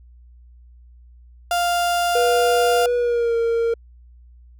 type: tone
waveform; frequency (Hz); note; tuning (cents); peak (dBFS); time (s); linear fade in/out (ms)
35% pulse; 698.5; F5; 0; -16; 1.51-2.86; 2
type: tone with pitch glide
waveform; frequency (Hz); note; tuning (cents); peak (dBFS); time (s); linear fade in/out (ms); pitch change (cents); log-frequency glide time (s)
triangle; 485.9 to 462.6; B4 to A#4; -28 to -13; -15; 2.15-3.74; 5; -85; 2.95-3.36
effects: added 60 Hz sine -44 dBFS peak until 4.59 s

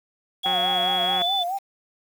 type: tone with pitch glide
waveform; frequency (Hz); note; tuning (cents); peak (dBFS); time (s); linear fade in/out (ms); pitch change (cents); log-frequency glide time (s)
sine; 3340 to 3502; G#7 to A7; +9 to -9; -22; 0.43-1.44; 20; +82; 1.12-1.27
type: tone with vibrato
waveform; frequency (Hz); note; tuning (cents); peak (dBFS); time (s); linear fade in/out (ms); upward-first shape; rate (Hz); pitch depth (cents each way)
sine; 740; F#5; 0; -24; 0.44-1.59; 20; sine; 4.7; 120
type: click train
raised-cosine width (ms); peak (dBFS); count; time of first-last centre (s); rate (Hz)
0.5; -16; 139; 0.46-1.218; 182
effects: high-pass 100 Hz 12 dB/octave + 7-bit

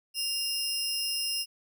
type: tone pair together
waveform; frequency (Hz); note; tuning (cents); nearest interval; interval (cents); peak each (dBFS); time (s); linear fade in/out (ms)
sawtooth; 2794 / 5139; F7 / E8; 0 / -45; major seventh; 1055; -30 / -28; 0.14-1.46; 50
effects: none

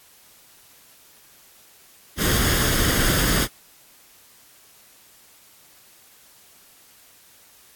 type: noise with comb filter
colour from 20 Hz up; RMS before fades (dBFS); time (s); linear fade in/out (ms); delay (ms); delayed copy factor
pink; -20; 2.17-3.48; 50; 0.6; +0.55
effects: white hiss -52 dBFS RMS until 7.75 s + AAC 64 kbps

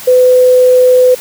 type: tone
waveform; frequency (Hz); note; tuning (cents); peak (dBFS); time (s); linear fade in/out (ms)
sine; 504; B4; +35; -3; 0.07-1.15; 10
effects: white hiss -28 dBFS RMS until 1.2 s

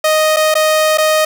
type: tone with dropouts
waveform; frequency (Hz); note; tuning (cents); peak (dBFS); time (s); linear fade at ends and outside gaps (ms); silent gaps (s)
sawtooth; 622.3; D#5; 0; -6; 0.04-1.25; 5; 0.363-0.367 / 0.542-0.552 / 0.975-0.982
effects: none

